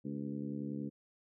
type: harmonic tone with a mistuned harmonic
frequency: 70.7 Hz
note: C#2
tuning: 35 cents sharp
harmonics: 2 / 3 / 4 / 5 / 6 / 7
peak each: -44 / -40 / -42 / -50 / -54 / -53 dBFS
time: 0.04-0.9 s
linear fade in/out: 20 ms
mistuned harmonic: 6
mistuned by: -23 cents
effects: none